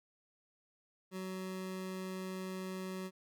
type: tone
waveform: 25% pulse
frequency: 187.2 Hz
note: F#3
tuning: 20 cents sharp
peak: -36 dBFS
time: 1.11-3.11 s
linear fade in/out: 50 ms
effects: none

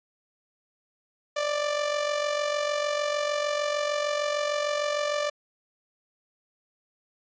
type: tone with amplitude modulation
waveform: sawtooth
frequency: 589 Hz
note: D5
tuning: 5 cents sharp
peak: -19 dBFS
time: 1.36-5.3 s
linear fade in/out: 10 ms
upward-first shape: sine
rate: 46.6 Hz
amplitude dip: 55%
effects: resampled to 16000 Hz

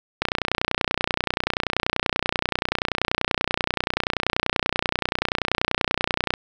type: click train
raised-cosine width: 0.3 ms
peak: -4 dBFS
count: 187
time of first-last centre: 0.22-6.338 s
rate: 30.4 Hz
effects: none

